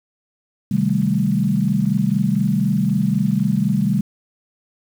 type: chord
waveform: sine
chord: A half-diminished seventh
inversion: first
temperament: equal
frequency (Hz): 130.81 / 155.56 / 196 / 220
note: C3 / Eb3 / G3 / A3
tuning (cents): 0 / 0 / 0 / 0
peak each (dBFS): -23 / -22 / -18 / -22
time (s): 0.71-4.01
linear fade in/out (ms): 5
effects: 7-bit